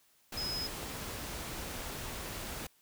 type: tone in noise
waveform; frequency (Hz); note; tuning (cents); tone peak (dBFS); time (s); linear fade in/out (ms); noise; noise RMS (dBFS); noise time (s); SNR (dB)
sine; 5090; D#8; +39; -35; 0.37-0.67; 5; pink; -41; 0.32-2.67; +3
effects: white hiss -68 dBFS RMS until 2.81 s